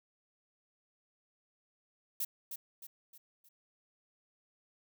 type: noise with echo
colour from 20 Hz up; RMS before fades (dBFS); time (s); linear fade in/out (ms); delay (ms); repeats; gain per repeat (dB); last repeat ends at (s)
violet; -35; 2.2-2.25; 5; 310; 4; -7; 3.49
effects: none